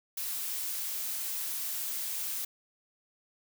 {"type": "noise", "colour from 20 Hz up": "blue", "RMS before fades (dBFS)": -35, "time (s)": [0.17, 2.45], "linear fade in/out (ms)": 5, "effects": []}